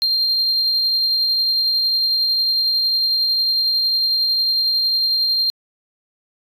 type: tone with tremolo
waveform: sine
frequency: 4186 Hz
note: C8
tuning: in tune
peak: -12 dBFS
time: 0.02-5.5 s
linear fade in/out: 0 ms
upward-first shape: triangle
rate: 11 Hz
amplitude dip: 30%
effects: tanh soft clip ceiling -13 dBFS